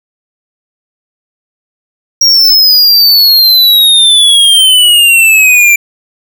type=exponential sweep; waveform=square; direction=down; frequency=5640 to 2349 Hz; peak=-3 dBFS; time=2.21-5.76 s; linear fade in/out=5 ms; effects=none